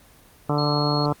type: harmonic tone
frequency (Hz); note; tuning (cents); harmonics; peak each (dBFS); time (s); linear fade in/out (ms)
147; D3; +2; 1 / 2 / 3 / 4 / 5 / 6 / 7 / 8 / 9; -23 / -26 / -28 / -29 / -30 / -31 / -31 / -32 / -33; 0.49-1.13; 5
type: tone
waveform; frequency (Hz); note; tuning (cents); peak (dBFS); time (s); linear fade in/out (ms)
sine; 4300; C8; +47; -27; 0.58-1.06; 5
effects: pink hiss -52 dBFS RMS until 1.2 s + Opus 24 kbps